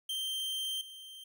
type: tone with level steps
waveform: 45% pulse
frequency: 3142 Hz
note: G7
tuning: 3 cents sharp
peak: -33 / -46 dBFS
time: 0.09-1.24 s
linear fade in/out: 5 ms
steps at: 0.81 s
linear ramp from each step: 2 ms
effects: none